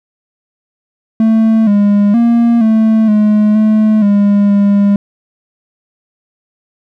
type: tone with pitch steps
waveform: triangle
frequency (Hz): 222.2 / 204 / 234.3 / 220.6 / 211.3 / 215.8 / 203 / 201.8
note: A3 / G#3 / A#3 / A3 / G#3 / A3 / G#3 / G#3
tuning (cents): +17 / -31 / +9 / +5 / +30 / -33 / -39 / -49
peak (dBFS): -4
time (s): 1.2-4.96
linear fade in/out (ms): 2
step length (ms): 470
effects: none